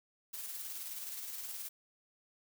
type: noise with tremolo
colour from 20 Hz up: blue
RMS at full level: -42 dBFS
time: 0.33-1.69 s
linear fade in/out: 10 ms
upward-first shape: square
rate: 19 Hz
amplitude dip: 30%
effects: none